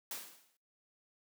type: noise with exponential decay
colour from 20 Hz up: white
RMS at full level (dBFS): -39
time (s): 0.11-0.57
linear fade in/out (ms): 2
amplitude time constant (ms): 98
effects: noise-tail reverb RT60 0.4 s tail -25 dB re dry + high-pass 200 Hz 12 dB/octave